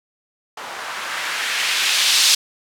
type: noise with low-pass filter sweep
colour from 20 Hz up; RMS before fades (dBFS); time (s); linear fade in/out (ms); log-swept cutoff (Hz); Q
violet; -20; 0.57-2.35; 5; 910 to 4400; 1.2
effects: none